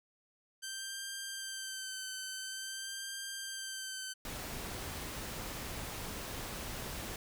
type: tone with vibrato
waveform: 10% pulse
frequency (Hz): 1559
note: G6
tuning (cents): -10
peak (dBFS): -31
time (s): 0.62-4.14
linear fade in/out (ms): 20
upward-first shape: sine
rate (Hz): 0.48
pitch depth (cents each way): 30
type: noise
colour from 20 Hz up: pink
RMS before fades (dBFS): -42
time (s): 4.25-7.16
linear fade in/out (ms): 2
effects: none